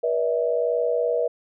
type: tone cluster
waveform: sine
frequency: 482.1 / 585 / 646 Hz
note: B4 / D5 / E5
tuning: -42 / -7 / -35 cents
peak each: -22 / -28 / -25 dBFS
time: 0.03-1.28 s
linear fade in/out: 10 ms
effects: none